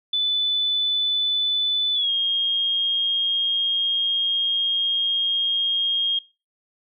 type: tone with pitch glide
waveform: sine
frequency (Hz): 3495 to 3242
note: A7 to G#7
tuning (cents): -12 to -42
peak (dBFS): -19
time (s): 0.13-6.19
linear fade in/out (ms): 5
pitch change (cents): -130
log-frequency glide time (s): 1.94-2.1
effects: noise-tail reverb RT60 0.3 s tail -22 dB re dry